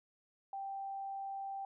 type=tone; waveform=sine; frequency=784 Hz; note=G5; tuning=in tune; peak=-39 dBFS; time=0.53-1.65 s; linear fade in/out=2 ms; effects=none